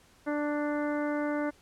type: harmonic tone with a mistuned harmonic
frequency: 295 Hz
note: D4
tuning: 8 cents sharp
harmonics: 1 / 2 / 3 / 4 / 5 / 6 / 7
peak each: -30 / -33 / -40 / -42 / -40 / -46 / -46 dBFS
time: 0.26-1.51 s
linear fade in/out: 20 ms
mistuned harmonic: 4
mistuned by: -16 cents
effects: pink hiss -61 dBFS RMS until 1.61 s + low-pass 11000 Hz 12 dB/octave